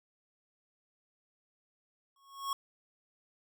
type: tone with exponential growth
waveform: square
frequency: 1100 Hz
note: C#6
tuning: 14 cents flat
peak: -30 dBFS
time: 2.16-2.53 s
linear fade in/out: 2 ms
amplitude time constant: 79 ms
effects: none